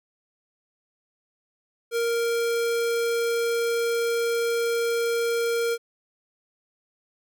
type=tone; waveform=square; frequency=466.2 Hz; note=A#4; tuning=in tune; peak=-23 dBFS; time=1.91-5.78 s; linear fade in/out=50 ms; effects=none